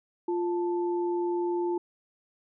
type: tone pair together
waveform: sine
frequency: 349.2 / 880 Hz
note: F4 / A5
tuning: 0 / 0 cents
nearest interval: octave + major third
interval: 1600 cents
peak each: -26 / -35 dBFS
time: 0.28-1.78 s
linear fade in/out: 5 ms
effects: none